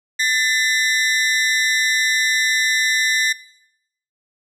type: ring-modulated tone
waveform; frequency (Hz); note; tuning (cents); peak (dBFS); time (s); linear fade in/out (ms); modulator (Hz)
sawtooth; 1900; A#6; +33; -9; 0.19-3.33; 10; 127
effects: noise-tail reverb RT60 0.8 s tail -19 dB re dry + low-pass 9000 Hz 12 dB/octave